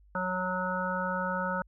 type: harmonic tone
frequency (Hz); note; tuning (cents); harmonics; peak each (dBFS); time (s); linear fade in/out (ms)
183.8; F#3; -11; 1 / 3 / 5 / 7 / 8; -35 / -35 / -35 / -35 / -35; 0.15-1.62; 2
effects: added 50 Hz sine -56 dBFS peak until 1.67 s